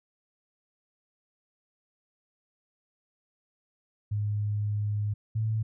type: tone pair in turn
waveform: sine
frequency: 104.2 / 109.96 Hz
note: G#2 / A2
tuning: +6 / -1 cents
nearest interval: minor second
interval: 93 cents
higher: second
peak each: -26 / -25 dBFS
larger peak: second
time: 4.11-5.14 / 5.35-5.63 s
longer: first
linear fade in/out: 10 ms
effects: none